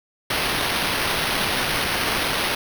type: noise with sample-and-hold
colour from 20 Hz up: blue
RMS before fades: -23 dBFS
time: 0.3-2.55 s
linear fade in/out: 5 ms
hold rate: 7350 Hz
effects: none